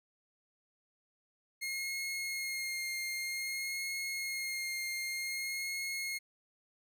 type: tone with vibrato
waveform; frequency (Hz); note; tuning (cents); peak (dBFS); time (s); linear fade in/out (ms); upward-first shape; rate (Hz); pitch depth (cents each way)
sawtooth; 2141; C7; +39; -32; 1.61-6.19; 20; sine; 0.53; 17
effects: none